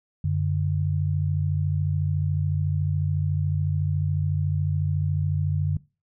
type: tone pair together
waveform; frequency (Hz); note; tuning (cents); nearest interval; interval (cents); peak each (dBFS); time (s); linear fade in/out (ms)
sine; 92.9 / 146.83; F#2 / D3; +7 / 0; minor sixth; 793; -24; 0.24-5.77; 5
effects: noise-tail reverb RT60 0.3 s tail -20 dB re dry